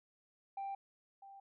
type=tone with echo; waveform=sine; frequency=787 Hz; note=G5; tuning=7 cents sharp; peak=-37 dBFS; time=0.57-0.75 s; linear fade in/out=5 ms; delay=650 ms; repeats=1; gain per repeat=-15 dB; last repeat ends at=1.4 s; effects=tanh soft clip ceiling -37 dBFS